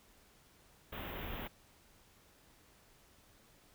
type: band-stop noise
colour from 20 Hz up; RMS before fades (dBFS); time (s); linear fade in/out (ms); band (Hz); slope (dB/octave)
pink; -43; 0.92-1.48; 10; 3600 to 13000; 96
effects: pink hiss -65 dBFS RMS until 3.74 s